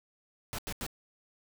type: noise bursts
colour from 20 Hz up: pink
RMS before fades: -37 dBFS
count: 3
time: 0.53-0.865 s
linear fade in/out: 0 ms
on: 55 ms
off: 85 ms
effects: none